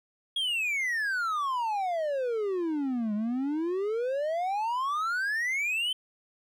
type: exponential two-way sweep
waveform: triangle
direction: down then up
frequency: 3331 to 204.8 to 3109 Hz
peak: -25 dBFS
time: 0.36-5.93 s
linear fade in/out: 5 ms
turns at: 3.14 s
effects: none